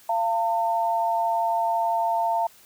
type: tone pair together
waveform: sine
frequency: 686.8 / 903 Hz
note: F5 / A5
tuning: -29 / +45 cents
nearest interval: perfect fourth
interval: 474 cents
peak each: -24 / -23 dBFS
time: 0.09-2.47 s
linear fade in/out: 5 ms
effects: white hiss -53 dBFS RMS until 2.65 s